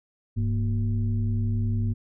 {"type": "tone with frequency modulation", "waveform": "sine", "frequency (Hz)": 101.7, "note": "G#2", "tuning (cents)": -36, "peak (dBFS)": -22, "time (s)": [0.36, 1.94], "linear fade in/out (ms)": 20, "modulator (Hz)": 132, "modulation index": 0.68, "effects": []}